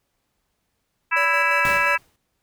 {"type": "harmonic tone", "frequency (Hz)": 329.9, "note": "E4", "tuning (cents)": 1, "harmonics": [3, 4, 5, 6, 7, 8], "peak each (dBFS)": [-24, -25, -22, -28, -26, -23], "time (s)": [1.11, 1.98], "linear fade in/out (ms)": 20}
{"type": "tone with tremolo", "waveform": "square", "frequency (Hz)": 574, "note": "D5", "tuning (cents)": -40, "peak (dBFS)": -27, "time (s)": [1.16, 1.96], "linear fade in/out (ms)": 10, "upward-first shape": "square", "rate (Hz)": 5.7, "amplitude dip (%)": 40}
{"type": "noise with exponential decay", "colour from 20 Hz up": "pink", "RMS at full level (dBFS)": -28, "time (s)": [1.65, 2.16], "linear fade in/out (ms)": 0, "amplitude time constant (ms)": 110}
{"effects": ["pink hiss -73 dBFS RMS until 2.42 s"]}